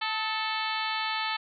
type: harmonic tone with a mistuned harmonic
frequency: 440 Hz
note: A4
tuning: in tune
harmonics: 2 / 3 / 4 / 5 / 6 / 7 / 8 / 9 / 10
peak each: -33 / -35 / -36 / -37 / -38 / -38 / -39 / -40 / -40 dBFS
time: 0.01-1.37 s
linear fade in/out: 10 ms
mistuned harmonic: 3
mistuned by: -43 cents
effects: none